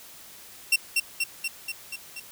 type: tone with echo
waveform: sawtooth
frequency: 2725 Hz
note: F7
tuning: 43 cents flat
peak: -14 dBFS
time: 0.72-0.76 s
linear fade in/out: 5 ms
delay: 240 ms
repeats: 6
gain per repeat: -3 dB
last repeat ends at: 2.2 s
effects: white hiss -47 dBFS RMS until 2.31 s